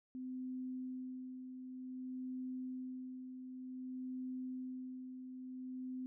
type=tone with tremolo; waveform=sine; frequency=256.1 Hz; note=C4; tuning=37 cents flat; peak=-40 dBFS; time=0.15-6.06 s; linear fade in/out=0 ms; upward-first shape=sine; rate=0.54 Hz; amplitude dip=50%; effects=none